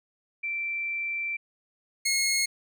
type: tone pair in turn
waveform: sine / 15% pulse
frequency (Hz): 2344 / 2165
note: D7 / C#7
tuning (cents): -4 / -41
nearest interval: minor second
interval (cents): 137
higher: first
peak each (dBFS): -28 / -17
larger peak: second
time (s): 0.43-1.37 / 2.05-2.46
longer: first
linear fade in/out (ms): 10
effects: none